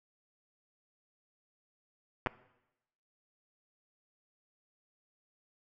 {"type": "clicks", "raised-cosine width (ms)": 0.5, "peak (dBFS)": -15, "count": 2, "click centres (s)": [2.262, 2.27], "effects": ["noise-tail reverb RT60 0.9 s tail -19 dB re dry"]}